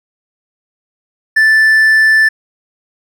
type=tone; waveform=triangle; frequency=1760 Hz; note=A6; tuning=in tune; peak=-4 dBFS; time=1.36-2.29 s; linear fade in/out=10 ms; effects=none